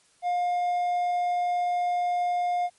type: tone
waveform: triangle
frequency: 710 Hz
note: F5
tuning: 28 cents sharp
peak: -21 dBFS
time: 0.22-2.7 s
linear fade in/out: 50 ms
effects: white hiss -62 dBFS RMS until 2.78 s + MP3 48 kbps